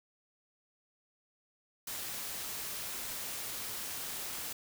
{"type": "noise", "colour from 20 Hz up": "white", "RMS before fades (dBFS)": -40, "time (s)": [1.87, 4.53], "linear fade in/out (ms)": 5, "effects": []}